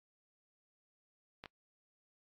clicks, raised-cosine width 0.3 ms, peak -30 dBFS, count 2, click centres 1.439 / 1.458 s, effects noise-tail reverb RT60 0.1 s tail -25 dB re dry + AAC 64 kbps

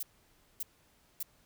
violet noise bursts, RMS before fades -36 dBFS, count 3, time 0-1.23 s, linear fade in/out 5 ms, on 30 ms, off 570 ms, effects pink hiss -67 dBFS RMS until 1.45 s

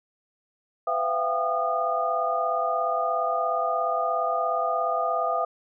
sine tone cluster, 504 / 674 / 711 / 783 / 1222 Hz, B4 / E5 / F5 / G5 / D#6, +35 / +38 / +31 / -2 / -32 cents, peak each -32 / -26 / -34 / -32 / -27 dBFS, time 0.87-5.45 s, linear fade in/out 5 ms, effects none

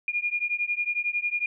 sine beating tone pair, 2420 / 2431 Hz, D#7 / D#7, -49 / -41 cents, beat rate 11 Hz, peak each -28 dBFS, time 0.08-1.46 s, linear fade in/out 2 ms, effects none

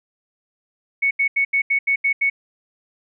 sine tone bursts, 2217 Hz, C#7, in tune, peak -15 dBFS, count 8, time 1.02-2.3 s, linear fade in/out 10 ms, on 90 ms, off 80 ms, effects none

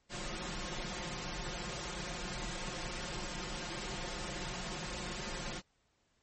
pink noise with comb filter, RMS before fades -40 dBFS, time 0.09-5.62 s, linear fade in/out 50 ms, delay 5.6 ms, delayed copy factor +1, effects pink hiss -75 dBFS RMS until 6.22 s + MP3 32 kbps

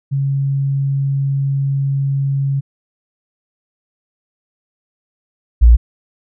sine tone pair in turn, 137.9 / 58.32 Hz, C#3 / A#1, -9 / +1 cents, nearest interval octave + minor third, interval 1490 cents, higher first, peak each -14 / -3 dBFS, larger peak second, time 0.11-2.61 / 5.61-5.77 s, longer first, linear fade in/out 20 ms, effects none

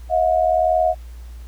sine tone pair together, 638 / 719.2 Hz, D#5 / F#5, +43 / -49 cents, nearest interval major second, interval 208 cents, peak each -17 dBFS, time 0.09-0.95 s, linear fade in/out 50 ms, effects added 59 Hz sine -33 dBFS peak until 1.47 s + pink hiss -52 dBFS RMS until 1.47 s

